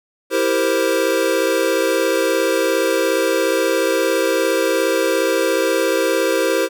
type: chord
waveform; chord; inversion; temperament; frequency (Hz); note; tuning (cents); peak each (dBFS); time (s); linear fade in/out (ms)
square; C dominant seventh; first; equal; 329.6 / 392 / 466.2 / 523.3; E4 / G4 / Bb4 / C5; 0 / 0 / 0 / 0; -23 / -22 / -22 / -20; 0.3-6.69; 50
effects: none